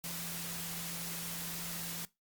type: tone in noise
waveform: sine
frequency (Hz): 169.6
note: E3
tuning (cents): +50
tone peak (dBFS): -46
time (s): 0.04-2.05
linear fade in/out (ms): 0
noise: white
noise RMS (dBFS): -41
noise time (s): 0.04-2.05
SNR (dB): -8
effects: noise-tail reverb RT60 0.2 s tail -20 dB re dry + Opus 48 kbps